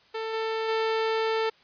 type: tone with level steps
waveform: sawtooth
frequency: 444.7 Hz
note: A4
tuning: 18 cents sharp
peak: -26 / -23 / -20 dBFS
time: 0.14-1.5 s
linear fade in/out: 10 ms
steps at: 0.33 / 0.68 s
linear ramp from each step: 10 ms
effects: white hiss -59 dBFS RMS until 1.63 s + resampled to 11025 Hz